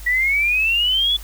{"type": "exponential sweep", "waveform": "sine", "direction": "up", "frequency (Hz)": [1930, 3464], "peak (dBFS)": -15, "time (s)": [0.06, 1.17], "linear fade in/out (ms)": 10, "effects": ["added 50 Hz sine -33 dBFS peak until 1.23 s", "white hiss -42 dBFS RMS until 1.23 s"]}